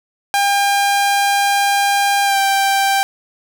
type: tone with pitch glide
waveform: sawtooth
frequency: 802 to 785.9 Hz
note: G5 to G5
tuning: +39 to +4 cents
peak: -9 dBFS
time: 0.34-3.03 s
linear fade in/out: 0 ms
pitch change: -35 cents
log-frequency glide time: 2.24-2.37 s
effects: none